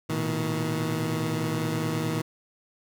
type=tone cluster; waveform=20% pulse; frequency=114 / 123.6 / 158.5 Hz; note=A#2 / B2 / D#3; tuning=-38 / +2 / +32 cents; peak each=-27 / -29 / -23 dBFS; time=0.09-2.22 s; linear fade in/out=10 ms; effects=none